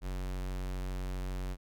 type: tone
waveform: square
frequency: 46.25 Hz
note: F#1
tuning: in tune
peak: -35 dBFS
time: 0.01-1.57 s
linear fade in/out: 50 ms
effects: none